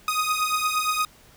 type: beating tone pair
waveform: sawtooth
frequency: 1244.5 / 1253.1 Hz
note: D#6 / D#6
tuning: 0 / +12 cents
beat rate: 8.6 Hz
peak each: -21 / -22 dBFS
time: 0.08-1.05 s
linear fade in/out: 2 ms
effects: pink hiss -53 dBFS RMS until 1.36 s